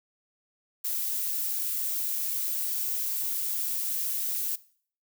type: noise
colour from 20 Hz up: violet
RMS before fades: -30 dBFS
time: 0.84-4.56 s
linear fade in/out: 10 ms
effects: noise-tail reverb RT60 0.5 s tail -19 dB re dry